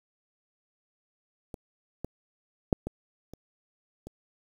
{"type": "clicks", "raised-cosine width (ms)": 2, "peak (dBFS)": [-25, -20, -8, -19, -30, -28], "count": 6, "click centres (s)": [1.542, 2.046, 2.728, 2.87, 3.336, 4.07], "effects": ["8-bit"]}